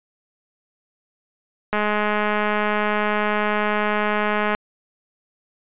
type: click train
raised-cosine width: 0.5 ms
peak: -7 dBFS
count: 593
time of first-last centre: 1.73-4.549 s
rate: 210 Hz
effects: resampled to 8000 Hz